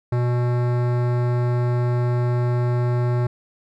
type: tone with hard clipping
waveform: sine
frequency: 122 Hz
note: B2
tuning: 21 cents flat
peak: -20 dBFS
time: 0.12-3.27 s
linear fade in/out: 5 ms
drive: 18 dB
effects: none